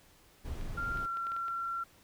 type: noise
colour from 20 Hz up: brown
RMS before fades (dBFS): -39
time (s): 0.44-1.07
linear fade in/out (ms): 20
type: clicks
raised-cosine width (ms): 0.3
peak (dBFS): -33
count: 7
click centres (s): 0.612 / 0.973 / 1.171 / 1.269 / 1.319 / 1.365 / 1.482
type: tone with pitch glide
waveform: sine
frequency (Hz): 1387 to 1363.2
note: F6 to F6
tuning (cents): -12 to -42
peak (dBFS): -33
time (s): 0.77-1.84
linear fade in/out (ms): 10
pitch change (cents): -30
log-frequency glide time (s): 0.99-1.08
effects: pink hiss -62 dBFS RMS until 2.03 s